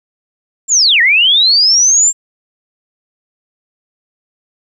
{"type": "linear two-way sweep", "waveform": "sine", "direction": "down then up", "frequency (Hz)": [7459, 1800, 7459], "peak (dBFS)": -6, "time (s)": [0.68, 2.13], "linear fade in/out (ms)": 50, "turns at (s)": 1.01, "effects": ["8-bit"]}